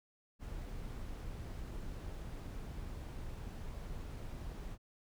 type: noise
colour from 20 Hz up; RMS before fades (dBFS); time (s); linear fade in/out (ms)
brown; -44; 0.39-4.78; 50
effects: none